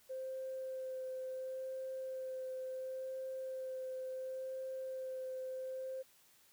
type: tone with vibrato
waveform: sine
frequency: 521 Hz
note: C5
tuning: 7 cents flat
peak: -39 dBFS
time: 0.09-6.03 s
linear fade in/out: 20 ms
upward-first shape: sine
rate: 0.71 Hz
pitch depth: 11 cents each way
effects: tanh soft clip ceiling -35 dBFS + white hiss -67 dBFS RMS until 6.52 s